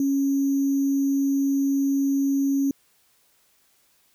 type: tone with sample-and-hold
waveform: sine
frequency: 276.2 Hz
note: C#4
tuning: 6 cents flat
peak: -19 dBFS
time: 0-2.71 s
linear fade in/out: 2 ms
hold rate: 6300 Hz
effects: white hiss -63 dBFS RMS until 4.14 s